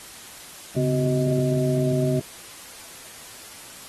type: tone cluster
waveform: sine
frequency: 139 / 254.7 / 377 / 629 Hz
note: C#3 / C4 / F#4 / D#5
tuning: +5 / -46 / +32 / +19 cents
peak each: -22 / -26 / -26 / -27 dBFS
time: 0.76-2.2 s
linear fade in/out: 10 ms
effects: white hiss -42 dBFS RMS until 3.88 s + AAC 32 kbps